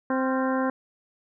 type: harmonic tone with a mistuned harmonic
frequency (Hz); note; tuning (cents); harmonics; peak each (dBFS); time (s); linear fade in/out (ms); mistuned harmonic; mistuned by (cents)
261.6; C4; 0; 1 / 2 / 3 / 4 / 5 / 6 / 7; -25 / -28 / -33 / -31 / -37 / -35 / -41; 0.1-0.7; 2; 5; +84
effects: none